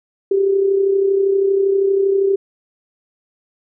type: tone with amplitude modulation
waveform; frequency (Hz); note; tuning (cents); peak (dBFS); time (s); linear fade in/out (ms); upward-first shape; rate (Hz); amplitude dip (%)
sine; 392; G4; 0; -10; 0.31-2.36; 5; sine; 32.6; 50
effects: none